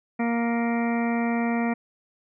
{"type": "harmonic tone", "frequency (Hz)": 233.9, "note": "A#3", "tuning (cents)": 6, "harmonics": [1, 2, 3, 4, 5, 6, 8, 9, 10], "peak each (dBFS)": [-23, -33, -31, -36, -41, -39, -36, -41, -38], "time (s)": [0.19, 1.74], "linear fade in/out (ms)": 10, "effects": []}